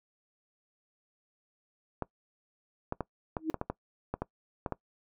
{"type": "clicks", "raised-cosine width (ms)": 1, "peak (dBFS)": -18, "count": 11, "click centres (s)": [2.023, 2.924, 3.007, 3.368, 3.543, 3.614, 3.7, 4.14, 4.22, 4.662, 4.723]}
{"type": "tone with exponential growth", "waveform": "sine", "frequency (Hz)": 317.3, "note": "D#4", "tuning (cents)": 34, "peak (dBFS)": -24, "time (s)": [3.37, 3.5], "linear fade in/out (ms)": 0, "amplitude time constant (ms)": 27}
{"effects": ["noise-tail reverb RT60 0.1 s tail -21 dB re dry"]}